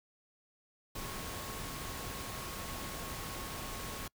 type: tone in noise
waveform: sine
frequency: 1094 Hz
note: C#6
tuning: 23 cents flat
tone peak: -50 dBFS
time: 0.95-4.08 s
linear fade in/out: 5 ms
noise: pink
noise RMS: -42 dBFS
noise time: 0.95-4.08 s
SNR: -11 dB
effects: noise-tail reverb RT60 0.1 s tail -26 dB re dry